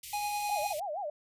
white band-stop noise, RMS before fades -43 dBFS, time 0.03-0.8 s, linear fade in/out 5 ms, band 140 to 2000 Hz, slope 96 dB/octave
square tone with tremolo, 828 Hz, G#5, 5 cents flat, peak -31 dBFS, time 0.13-0.73 s, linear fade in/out 5 ms, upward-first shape triangle, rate 9.8 Hz, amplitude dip 30%
sine tone with vibrato, 698 Hz, F5, 1 cent flat, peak -33 dBFS, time 0.49-1.1 s, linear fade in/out 5 ms, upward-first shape sine, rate 6.4 Hz, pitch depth 300 cents each way
effects resampled to 32000 Hz

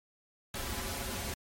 pink noise with comb filter, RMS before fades -37 dBFS, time 0.54-1.34 s, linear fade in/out 2 ms, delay 6.5 ms, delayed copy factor -1, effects MP3 64 kbps

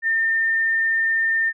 sine tone, 1808 Hz, A6, 47 cents sharp, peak -17 dBFS, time 0.02-1.53 s, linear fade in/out 50 ms, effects none

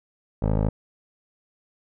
15% pulse tone with low-pass filter, 53 Hz, G#1, 36 cents sharp, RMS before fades -22 dBFS, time 0.42-0.69 s, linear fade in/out 5 ms, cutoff 680 Hz, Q 1.1, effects none

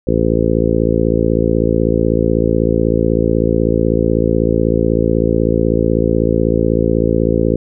harmonic tone, 56.1 Hz, A1, 34 cents sharp, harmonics 1 / 2 / 3 / 4 / 5 / 6 / 7 / 8 / 9, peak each -20 / -20 / -20 / -20 / -20 / -20 / -20 / -20 / -20 dBFS, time 0.07-7.56 s, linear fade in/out 5 ms, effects none

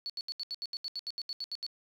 sine tone bursts, 4435 Hz, C#8, in tune, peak -34 dBFS, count 15, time 0.06-1.665 s, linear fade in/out 0 ms, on 37 ms, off 75 ms, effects 10-bit

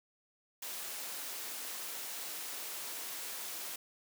white high-pass noise, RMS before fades -42 dBFS, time 0.62-3.76 s, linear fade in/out 5 ms, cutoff 300 Hz, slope 12 dB/octave, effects none

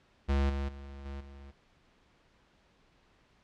square tone with level steps, 69.3 Hz, C#2, in tune, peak -26 / -32 / -44 / -39 / -48 dBFS, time 0.28-1.52 s, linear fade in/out 20 ms, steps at 0.49 / 0.68 / 1.05 / 1.2 s, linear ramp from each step 10 ms, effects pink hiss -66 dBFS RMS until 3.43 s + low-pass 4000 Hz 12 dB/octave

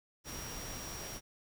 sine tone in noise, 5650 Hz, F8, 19 cents sharp, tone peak -47 dBFS, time 0.24-1.21 s, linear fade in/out 50 ms, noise pink, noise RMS -44 dBFS, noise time 0.24-1.21 s, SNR -6 dB, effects none

